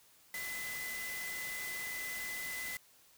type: tone in noise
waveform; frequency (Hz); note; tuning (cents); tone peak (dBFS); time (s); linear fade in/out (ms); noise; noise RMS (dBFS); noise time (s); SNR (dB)
sine; 2014; B6; +33; -40; 0.34-2.77; 2; white; -44; 0.34-2.77; +1
effects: white hiss -64 dBFS RMS until 3.17 s